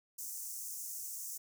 pink high-pass noise, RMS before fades -43 dBFS, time 0.18-1.38 s, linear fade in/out 10 ms, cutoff 6000 Hz, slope 48 dB/octave, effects none

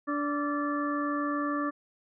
harmonic tone with a mistuned harmonic, 290.9 Hz, D4, 16 cents flat, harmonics 1 / 2 / 4 / 5 / 6, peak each -30 / -37 / -32 / -43 / -39 dBFS, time 0.07-1.71 s, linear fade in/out 20 ms, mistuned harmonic 5, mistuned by -110 cents, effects none

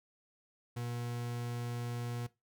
40% pulse tone, 120 Hz, B2, 49 cents flat, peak -36 dBFS, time 0.76-2.27 s, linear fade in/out 10 ms, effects noise-tail reverb RT60 0.2 s tail -18 dB re dry

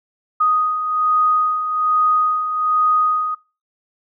sine beating tone pair, 1244.5 / 1245.7 Hz, D#6 / D#6, 0 / +2 cents, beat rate 1.2 Hz, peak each -23 / -15 dBFS, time 0.4-3.35 s, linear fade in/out 10 ms, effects noise-tail reverb RT60 0.3 s tail -23 dB re dry

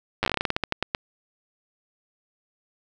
slowing click train, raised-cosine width 0.3 ms, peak -7 dBFS, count 17, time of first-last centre 0.23-0.949 s, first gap 9 ms, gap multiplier 1.19, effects none

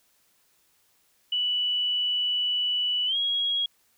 sine tone with pitch glide, 2960 to 3303 Hz, F#7 to G#7, 0 to -10 cents, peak -23 dBFS, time 1.32-3.66 s, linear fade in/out 5 ms, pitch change +190 cents, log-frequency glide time 3.06-3.17 s, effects white hiss -66 dBFS RMS until 3.97 s

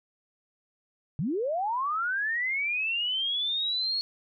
sine linear sweep, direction up, 127.1 to 4356 Hz, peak -26 dBFS, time 1.19-4.01 s, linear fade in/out 0 ms, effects none

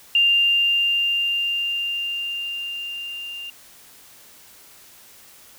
sine tone with level ramp, 2794 Hz, F7, in tune, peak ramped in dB -13 to -31 dBFS, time 0.15-3.5 s, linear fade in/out 2 ms, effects white hiss -48 dBFS RMS until 5.58 s

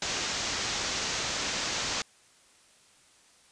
white low-pass noise, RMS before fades -32 dBFS, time 0.02-2.02 s, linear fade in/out 2 ms, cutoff 6900 Hz, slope 48 dB/octave, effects white hiss -60 dBFS RMS until 3.51 s + resampled to 22050 Hz

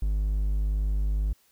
triangle tone, 51 Hz, G#1, 31 cents flat, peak -21 dBFS, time 0.02-1.33 s, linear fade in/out 5 ms, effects white hiss -64 dBFS RMS until 1.51 s

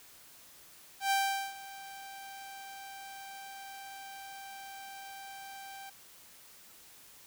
sawtooth tone with ADSR envelope, 784 Hz, G5, in tune, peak -22 dBFS, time 1-5.9 s, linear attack 110 ms, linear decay 420 ms, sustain -19 dB, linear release 9 ms, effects white hiss -56 dBFS RMS until 7.26 s

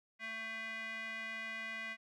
square tone with band-pass filter, 223.1 Hz, A3, 24 cents sharp, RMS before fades -43 dBFS, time 0.19-1.97 s, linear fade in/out 50 ms, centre 2100 Hz, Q 4.8, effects none

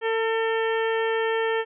harmonic tone, 449.5 Hz, A4, 37 cents sharp, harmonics 1 / 2 / 3 / 4 / 5 / 6 / 7, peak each -23 / -30 / -35 / -30 / -38 / -39 / -38 dBFS, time 0.01-1.65 s, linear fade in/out 50 ms, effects none

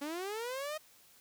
sawtooth linear sweep, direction up, 277.2 to 630 Hz, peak -33 dBFS, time 0.01-0.78 s, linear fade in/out 10 ms, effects white hiss -62 dBFS RMS until 1.2 s

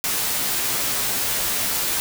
white noise with comb filter, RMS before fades -23 dBFS, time 0.04-2 s, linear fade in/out 0 ms, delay 13 ms, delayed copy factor -0.6, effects none

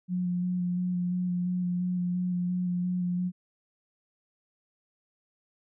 sine tone with vibrato, 179.1 Hz, F3, 44 cents sharp, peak -26 dBFS, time 0.08-3.32 s, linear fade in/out 50 ms, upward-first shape square, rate 2.9 Hz, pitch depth 14 cents each way, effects none

